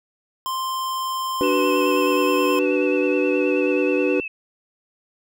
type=tone; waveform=square; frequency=1046.5 Hz; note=C6; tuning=in tune; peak=-24 dBFS; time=0.46-2.59 s; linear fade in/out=0 ms
type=chord; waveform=triangle; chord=B minor; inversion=first; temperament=equal with one note detuned; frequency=293.7 / 376.9 / 493.9 Hz; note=D4 / F#4 / B4; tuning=0 / +32 / 0 cents; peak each=-20 dBFS; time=1.41-4.2 s; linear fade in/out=0 ms
type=tone with vibrato; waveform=sine; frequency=2624 Hz; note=E7; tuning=9 cents flat; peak=-27 dBFS; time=1.43-4.28 s; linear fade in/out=5 ms; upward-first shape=sine; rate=9.4 Hz; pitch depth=41 cents each way
effects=none